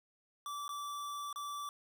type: tone with dropouts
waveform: square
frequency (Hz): 1161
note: D6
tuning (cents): -20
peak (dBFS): -40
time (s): 0.46-1.69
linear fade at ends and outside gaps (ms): 1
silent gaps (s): 0.68-0.691 / 1.328-1.359
effects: none